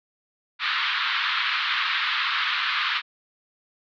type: band-pass noise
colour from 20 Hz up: pink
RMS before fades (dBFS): -25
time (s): 0.59-3.02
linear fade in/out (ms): 50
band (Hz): 1100 to 4100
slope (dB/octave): 48
effects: none